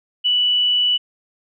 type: tone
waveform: sine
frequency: 2960 Hz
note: F#7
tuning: in tune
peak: -14 dBFS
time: 0.24-0.98 s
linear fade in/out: 20 ms
effects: none